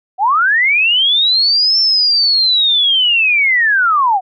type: linear two-way sweep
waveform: sine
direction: up then down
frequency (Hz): 717 to 5390 to 717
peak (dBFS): -9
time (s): 0.18-4.21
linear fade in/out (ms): 50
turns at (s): 1.79
effects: none